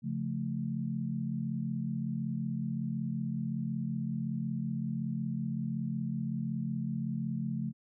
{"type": "chord", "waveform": "sine", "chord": "Db augmented", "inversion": "none", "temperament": "equal", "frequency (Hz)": [138.59, 174.61, 220], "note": ["Db3", "F3", "A3"], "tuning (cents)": [0, 0, 0], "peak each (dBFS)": [-36, -37, -35], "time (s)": [0.02, 7.73], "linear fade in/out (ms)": 50, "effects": []}